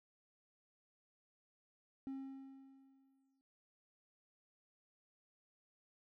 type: tone with exponential decay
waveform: triangle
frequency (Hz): 269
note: C4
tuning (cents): +48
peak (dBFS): -38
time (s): 2.07-3.41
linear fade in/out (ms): 0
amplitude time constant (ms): 290
effects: noise-tail reverb RT60 0.7 s tail -25 dB re dry + tanh soft clip ceiling -34 dBFS